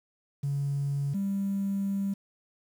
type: tone pair in turn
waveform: triangle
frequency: 140.8 / 197.39 Hz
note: C#3 / G3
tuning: +27 / +12 cents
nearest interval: tritone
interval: 585 cents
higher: second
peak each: -23 dBFS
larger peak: neither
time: 0.43-1.14 / 1.14-2.14 s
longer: second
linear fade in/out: 10 ms
effects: tanh soft clip ceiling -24 dBFS + 9-bit